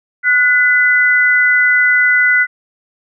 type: tone pair together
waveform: sine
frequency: 1463.8 / 2008 Hz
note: F#6 / B6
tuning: -19 / +28 cents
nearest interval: perfect fourth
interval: 547 cents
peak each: -11 dBFS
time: 0.23-2.47 s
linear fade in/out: 50 ms
effects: none